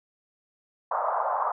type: band-pass noise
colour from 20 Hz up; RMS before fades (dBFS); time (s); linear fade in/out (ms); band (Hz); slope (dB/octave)
white; -27; 0.91-1.52; 5; 580 to 1200; 48
effects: none